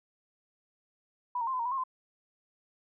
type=tone with pitch steps; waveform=sine; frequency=984 / 923 / 1054 / 1015 / 930 / 990 / 1077 / 1030 Hz; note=B5 / A#5 / C6 / B5 / A#5 / B5 / C6 / C6; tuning=-7 / -17 / +12 / +47 / -4 / +4 / +50 / -28 cents; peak=-29 dBFS; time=1.35-1.838 s; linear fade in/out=5 ms; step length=61 ms; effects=none